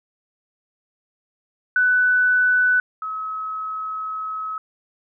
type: tone pair in turn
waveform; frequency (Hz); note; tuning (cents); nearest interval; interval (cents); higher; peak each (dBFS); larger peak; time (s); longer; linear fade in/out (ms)
sine; 1494 / 1283.3; F#6 / E6; +16 / -47; minor third; 263; first; -14 / -25; first; 1.76-2.8 / 3.02-4.58; second; 2
effects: none